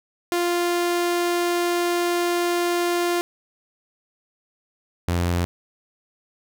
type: tone pair in turn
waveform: sawtooth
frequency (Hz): 348.7 / 87.17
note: F4 / F2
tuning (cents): -3 / -3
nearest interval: 2 octaves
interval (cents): 2400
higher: first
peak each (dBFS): -16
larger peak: neither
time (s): 0.32-3.21 / 5.08-5.45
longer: first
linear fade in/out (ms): 0
effects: none